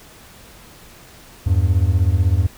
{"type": "beating tone pair", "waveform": "triangle", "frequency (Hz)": [82.6, 98.6], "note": ["E2", "G2"], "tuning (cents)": [4, 11], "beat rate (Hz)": 16, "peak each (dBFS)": -14, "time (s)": [1.46, 2.47], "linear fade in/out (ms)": 10, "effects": ["pink hiss -44 dBFS RMS until 2.57 s"]}